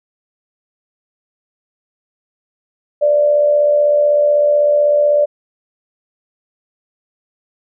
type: tone with amplitude modulation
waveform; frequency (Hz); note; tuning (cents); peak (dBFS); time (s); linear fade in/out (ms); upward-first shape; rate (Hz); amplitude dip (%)
sine; 587.3; D5; 0; -7; 3.01-5.26; 20; sine; 76; 45
effects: none